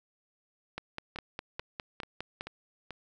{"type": "two click trains", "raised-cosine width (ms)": 0.3, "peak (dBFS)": [-24, -20], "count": [5, 9], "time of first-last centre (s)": [[1.16, 2.907], [0.78, 2.409]], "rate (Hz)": [2.29, 4.91], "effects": []}